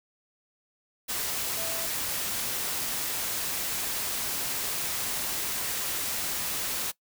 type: tone in noise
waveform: sine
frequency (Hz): 661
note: E5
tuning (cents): +5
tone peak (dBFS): -38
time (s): 1.57-1.87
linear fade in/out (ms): 20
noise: white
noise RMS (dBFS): -31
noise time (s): 1.08-6.92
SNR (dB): -10
effects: noise-tail reverb RT60 0.1 s tail -20 dB re dry